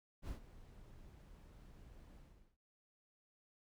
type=noise with ADSR envelope; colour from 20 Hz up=brown; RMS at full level=-43 dBFS; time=0.22-2.57 s; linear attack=64 ms; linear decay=110 ms; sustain=-15 dB; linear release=410 ms; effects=none